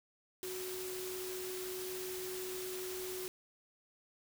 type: tone in noise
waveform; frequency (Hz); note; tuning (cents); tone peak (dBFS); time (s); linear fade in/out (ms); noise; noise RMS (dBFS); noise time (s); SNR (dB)
sine; 370; F#4; 0; -41; 0.43-3.28; 0; white; -45; 0.43-3.28; +1
effects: none